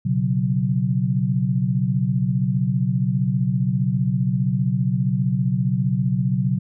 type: chord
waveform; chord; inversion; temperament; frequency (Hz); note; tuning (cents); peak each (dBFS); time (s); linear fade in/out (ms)
sine; B suspended second; none; equal; 123.47 / 138.59 / 185; B2 / C#3 / F#3; 0 / 0 / 0; -22; 0.05-6.59; 10
effects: none